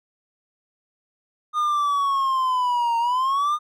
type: linear two-way sweep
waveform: triangle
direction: down then up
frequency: 1227 to 921 to 1227 Hz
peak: -17 dBFS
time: 1.53-3.59 s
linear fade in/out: 50 ms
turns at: 2.98 s
effects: none